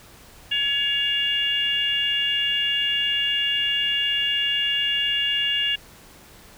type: harmonic tone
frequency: 563 Hz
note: C#5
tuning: 27 cents sharp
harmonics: 3 / 4 / 5 / 6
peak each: -29 / -33 / -21 / -31 dBFS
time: 0.51-5.76 s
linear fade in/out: 10 ms
effects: pink hiss -48 dBFS RMS until 6.57 s